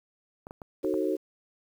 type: clicks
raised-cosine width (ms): 1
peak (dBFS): -27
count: 5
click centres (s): 0.469 / 0.509 / 0.618 / 0.847 / 0.941
type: chord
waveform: sine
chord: D# diminished seventh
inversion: none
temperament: just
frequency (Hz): 311.1 / 373.4 / 448 / 537.6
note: D#4 / F#4 / A4 / C5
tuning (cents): 0 / +16 / +31 / +47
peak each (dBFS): -30 / -29 / -32 / -33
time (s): 0.83-1.17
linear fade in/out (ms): 20
effects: 9-bit